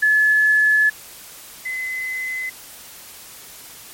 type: tone pair in turn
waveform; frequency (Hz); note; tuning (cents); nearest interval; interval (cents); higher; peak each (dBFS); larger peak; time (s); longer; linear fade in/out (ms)
sine; 1717 / 2032; A6 / B6; -43 / +49; minor third; 292; second; -12 / -23; first; 0.02-0.9 / 1.65-2.5; first; 10
effects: white hiss -40 dBFS RMS until 3.93 s + MP3 64 kbps